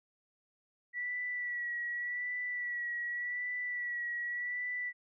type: tone with vibrato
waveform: sine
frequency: 1947 Hz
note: B6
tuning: 25 cents flat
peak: -34 dBFS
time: 0.93-4.93 s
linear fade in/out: 50 ms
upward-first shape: sine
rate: 0.86 Hz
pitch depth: 29 cents each way
effects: none